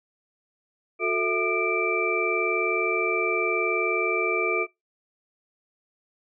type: tone cluster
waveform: sine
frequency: 363.5 / 442.7 / 658 / 1210 / 2337 Hz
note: F#4 / A4 / E5 / D#6 / D7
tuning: -31 / +11 / -3 / -49 / -9 cents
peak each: -28 / -28 / -32 / -30 / -26 dBFS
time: 0.99-4.67 s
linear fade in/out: 50 ms
effects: noise-tail reverb RT60 0.2 s tail -24 dB re dry